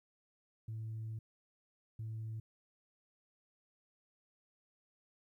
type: tone bursts at uneven times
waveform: sine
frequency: 110.8 Hz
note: A2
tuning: 13 cents sharp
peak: -38 dBFS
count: 2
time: 0.68-1.19 / 1.99-2.4 s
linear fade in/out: 5 ms
effects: tanh soft clip ceiling -37 dBFS + 13-bit